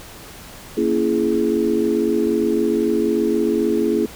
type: chord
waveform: sine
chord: A# half-diminished seventh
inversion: none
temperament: just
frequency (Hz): 233.1 / 279.7 / 335.6 / 419.5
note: A#3 / C#4 / E4 / G#4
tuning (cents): 0 / +16 / +31 / +17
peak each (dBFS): -22 / -24 / -20 / -20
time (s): 0.77-4.06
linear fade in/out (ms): 5
effects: pink hiss -39 dBFS RMS until 4.15 s